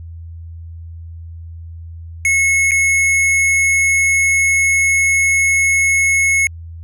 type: tone with dropouts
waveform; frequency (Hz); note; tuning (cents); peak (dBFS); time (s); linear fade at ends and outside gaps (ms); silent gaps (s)
square; 2184; C#7; -26; -12; 2.25-6.47; 1; 2.71-2.717
effects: added 83 Hz sine -29 dBFS peak until 6.83 s + resampled to 32000 Hz